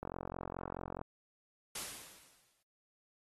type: click train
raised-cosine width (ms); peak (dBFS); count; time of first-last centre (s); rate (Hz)
1; -26; 45; 0.03-1.014; 44.7
type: noise with exponential decay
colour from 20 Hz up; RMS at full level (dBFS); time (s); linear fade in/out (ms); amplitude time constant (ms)
white; -39; 1.75-2.63; 5; 190
effects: AAC 32 kbps